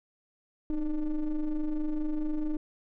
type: ring-modulated tone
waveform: triangle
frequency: 146.83 Hz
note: D3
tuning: in tune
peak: -22 dBFS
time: 0.7-2.57 s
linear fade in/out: 2 ms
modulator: 159 Hz
effects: none